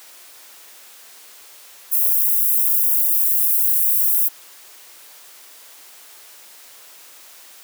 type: high-pass noise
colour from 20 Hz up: white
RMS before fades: -17 dBFS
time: 1.91-4.29 s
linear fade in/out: 20 ms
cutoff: 12000 Hz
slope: 24 dB/octave
effects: white hiss -44 dBFS RMS until 7.63 s + high-pass 400 Hz 12 dB/octave